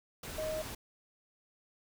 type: tone in noise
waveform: sine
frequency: 625 Hz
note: D#5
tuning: 8 cents sharp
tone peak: -34 dBFS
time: 0.38-0.62 s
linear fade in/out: 5 ms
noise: pink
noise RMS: -43 dBFS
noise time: 0.23-0.75 s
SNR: +6 dB
effects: none